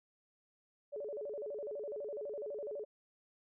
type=tone with vibrato; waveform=sine; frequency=493.9 Hz; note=B4; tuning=in tune; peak=-39 dBFS; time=0.92-2.85 s; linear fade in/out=20 ms; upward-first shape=square; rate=12 Hz; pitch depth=260 cents each way; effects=none